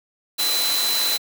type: tone in noise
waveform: sine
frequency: 4026 Hz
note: B7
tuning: 33 cents sharp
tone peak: -21 dBFS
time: 0.38-1.18 s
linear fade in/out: 20 ms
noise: white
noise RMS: -24 dBFS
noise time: 0.38-1.18 s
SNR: 0 dB
effects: high-pass 300 Hz 12 dB/octave